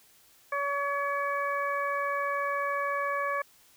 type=harmonic tone; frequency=566 Hz; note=C#5; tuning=36 cents sharp; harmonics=1 / 2 / 3 / 4; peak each=-33 / -30 / -34 / -39 dBFS; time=0.52-3.42 s; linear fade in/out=5 ms; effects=white hiss -60 dBFS RMS until 3.76 s